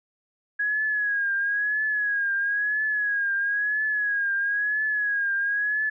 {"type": "tone with vibrato", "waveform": "sine", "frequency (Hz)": 1661.2, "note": "G#6", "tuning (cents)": 0, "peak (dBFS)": -22, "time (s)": [0.59, 5.9], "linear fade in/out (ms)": 10, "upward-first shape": "triangle", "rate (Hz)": 1, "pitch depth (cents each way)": 75, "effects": []}